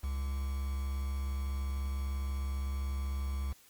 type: tone with quantisation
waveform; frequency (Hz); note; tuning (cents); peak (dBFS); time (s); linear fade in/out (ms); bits
triangle; 68.3; C#2; -25; -30; 0.03-3.53; 10; 8
effects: white hiss -61 dBFS RMS until 3.69 s + Opus 48 kbps